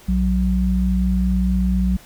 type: tone pair together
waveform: sine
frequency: 60.38 / 185.8 Hz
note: B1 / F#3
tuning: -38 / +7 cents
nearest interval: octave + perfect fifth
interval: 1945 cents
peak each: -18 dBFS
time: 0.08-1.97 s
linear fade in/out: 10 ms
effects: pink hiss -46 dBFS RMS until 2.05 s